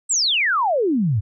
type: exponential sweep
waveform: sine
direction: down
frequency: 8310 to 93.8 Hz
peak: -16 dBFS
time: 0.09-1.21 s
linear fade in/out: 20 ms
effects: none